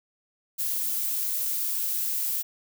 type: noise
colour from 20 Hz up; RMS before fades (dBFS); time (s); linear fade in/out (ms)
violet; -28; 0.58-2.43; 20
effects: none